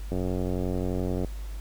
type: click train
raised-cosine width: 2 ms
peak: -17 dBFS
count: 104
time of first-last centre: 0.12-1.247 s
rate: 91.4 Hz
effects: added 50 Hz sine -33 dBFS peak until 1.6 s + pink hiss -51 dBFS RMS until 1.6 s